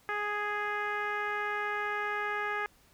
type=tone with low-pass filter; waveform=10% pulse; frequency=415.3 Hz; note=G#4; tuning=in tune; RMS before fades=-33 dBFS; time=0.09-2.66 s; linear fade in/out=0 ms; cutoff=1800 Hz; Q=2; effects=pink hiss -63 dBFS RMS until 2.93 s